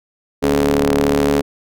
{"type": "ring-modulated tone", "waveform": "sawtooth", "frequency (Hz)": 73.42, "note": "D2", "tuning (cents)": 0, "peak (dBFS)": -6, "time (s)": [0.42, 1.42], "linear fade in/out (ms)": 20, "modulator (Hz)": 349, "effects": []}